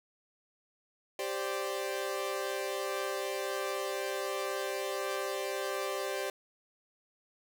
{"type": "chord", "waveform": "sawtooth", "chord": "G suspended fourth", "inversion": "none", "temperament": "equal", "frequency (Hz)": [392, 523.3, 587.3], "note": ["G4", "C5", "D5"], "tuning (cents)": [0, 0, 0], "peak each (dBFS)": [-33, -34, -34], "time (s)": [1.19, 6.3], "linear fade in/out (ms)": 2, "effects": []}